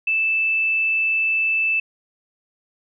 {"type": "tone", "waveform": "sine", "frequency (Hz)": 2637, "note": "E7", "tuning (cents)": 0, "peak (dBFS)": -17, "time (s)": [0.07, 1.8], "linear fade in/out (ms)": 5, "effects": []}